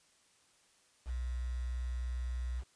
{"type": "tone with quantisation", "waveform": "sine", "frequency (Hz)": 61.74, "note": "B1", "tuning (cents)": 0, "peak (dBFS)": -34, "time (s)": [1.05, 2.64], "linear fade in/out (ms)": 50, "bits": 9, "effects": ["white hiss -68 dBFS RMS until 2.75 s", "resampled to 22050 Hz"]}